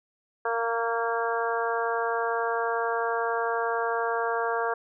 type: harmonic tone with a mistuned harmonic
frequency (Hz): 231.1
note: A#3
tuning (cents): -15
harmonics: 2 / 3 / 4 / 5 / 6 / 7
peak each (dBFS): -29 / -31 / -32 / -33 / -34 / -34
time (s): 0.45-4.74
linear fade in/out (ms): 5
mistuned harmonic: 5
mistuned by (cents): -17
effects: none